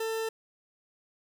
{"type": "tone", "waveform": "40% pulse", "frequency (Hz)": 446.6, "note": "A4", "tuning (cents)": 26, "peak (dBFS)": -29, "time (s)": [0, 0.29], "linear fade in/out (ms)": 5, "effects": []}